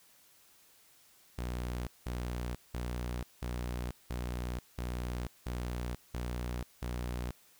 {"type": "tone bursts", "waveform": "sawtooth", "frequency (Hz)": 60.7, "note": "B1", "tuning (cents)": -29, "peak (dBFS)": -31, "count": 9, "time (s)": [1.38, 7.31], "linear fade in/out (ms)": 5, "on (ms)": 490, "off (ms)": 190, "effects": ["white hiss -63 dBFS RMS until 7.59 s"]}